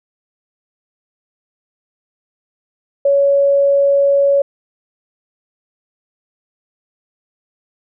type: tone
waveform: sine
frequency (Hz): 560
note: C#5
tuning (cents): +18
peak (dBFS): -9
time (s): 3.05-4.42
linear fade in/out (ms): 5
effects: none